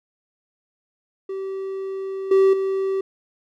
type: tone with level steps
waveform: triangle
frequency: 385.9 Hz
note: G4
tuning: 27 cents flat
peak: -24 / -10 / -18 dBFS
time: 1.29-3.01 s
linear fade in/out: 5 ms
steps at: 2.31 / 2.53 s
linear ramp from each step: 5 ms
effects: none